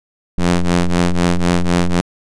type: ring-modulated tone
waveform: sawtooth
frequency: 87.31 Hz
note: F2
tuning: in tune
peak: -5 dBFS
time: 0.38-2.01 s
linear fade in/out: 0 ms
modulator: 89.3 Hz
effects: resampled to 22050 Hz